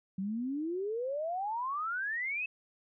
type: exponential sweep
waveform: sine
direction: up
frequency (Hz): 185 to 2637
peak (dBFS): -32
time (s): 0.18-2.46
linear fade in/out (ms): 5
effects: none